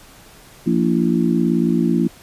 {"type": "harmonic tone with a mistuned harmonic", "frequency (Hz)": 58.27, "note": "A#1", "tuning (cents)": 0, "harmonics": [3, 4, 5, 6], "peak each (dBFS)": [-19, -18, -22, -21], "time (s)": [0.66, 2.08], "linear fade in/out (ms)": 10, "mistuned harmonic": 6, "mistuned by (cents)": -53, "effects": ["pink hiss -45 dBFS RMS until 2.22 s", "resampled to 32000 Hz"]}